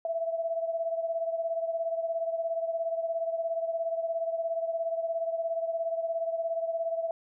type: beating tone pair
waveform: sine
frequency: 659.3 / 676.3 Hz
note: E5 / E5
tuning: 0 / +44 cents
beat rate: 17 Hz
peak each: -29 / -35 dBFS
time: 0.05-7.11 s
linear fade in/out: 2 ms
effects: none